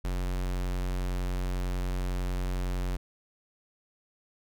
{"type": "tone", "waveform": "square", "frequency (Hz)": 45.48, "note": "F#1", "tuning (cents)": -29, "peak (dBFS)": -29, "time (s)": [0.04, 2.97], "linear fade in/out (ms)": 10, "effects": []}